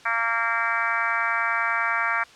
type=harmonic tone; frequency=230 Hz; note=A#3; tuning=23 cents flat; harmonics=3 / 4 / 5 / 6 / 7 / 8 / 9 / 10; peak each=-34 / -31 / -29 / -27 / -28 / -30 / -33 / -30 dBFS; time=0.05-2.24 s; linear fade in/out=10 ms; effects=white hiss -49 dBFS RMS until 2.35 s + low-pass 5000 Hz 12 dB/octave